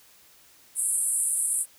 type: band-pass noise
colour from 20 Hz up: pink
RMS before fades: -26 dBFS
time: 0.75-1.66 s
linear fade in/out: 50 ms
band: 8300 to 11000 Hz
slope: 96 dB/octave
effects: white hiss -56 dBFS RMS until 1.78 s